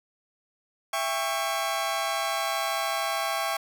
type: chord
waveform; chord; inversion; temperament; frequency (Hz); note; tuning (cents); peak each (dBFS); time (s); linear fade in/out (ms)
sawtooth; C# diminished; first; just; 665.2 / 798.3 / 1108.7; E5 / G5 / C#6; +16 / +31 / 0; -27; 0.93-3.57; 5
effects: none